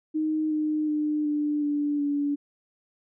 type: tone with pitch steps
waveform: sine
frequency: 310.8 / 306 / 301.3 / 296.6 / 292 / 287.5 Hz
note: D#4 / D#4 / D4 / D4 / D4 / D4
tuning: -2 / -29 / +44 / +17 / -10 / -37 cents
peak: -23 dBFS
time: 0.14-2.36 s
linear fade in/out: 20 ms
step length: 370 ms
effects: none